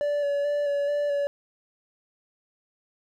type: tone with vibrato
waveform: triangle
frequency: 576 Hz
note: D5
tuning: 34 cents flat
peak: -21 dBFS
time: 0.01-1.27 s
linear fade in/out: 0 ms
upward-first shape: square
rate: 2.3 Hz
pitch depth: 18 cents each way
effects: none